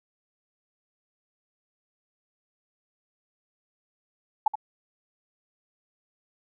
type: tone with echo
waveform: sine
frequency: 858 Hz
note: A5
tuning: 44 cents flat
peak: -16 dBFS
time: 4.46-4.48 s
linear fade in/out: 5 ms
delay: 75 ms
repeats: 1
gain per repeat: -10 dB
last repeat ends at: 4.555 s
effects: none